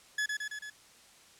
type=tone with echo; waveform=40% pulse; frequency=1703 Hz; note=G#6; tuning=43 cents sharp; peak=-28 dBFS; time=0.18-0.26 s; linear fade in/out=5 ms; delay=110 ms; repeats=4; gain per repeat=-3 dB; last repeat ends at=0.7 s; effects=white hiss -58 dBFS RMS until 1.39 s + low-pass 9000 Hz 12 dB/octave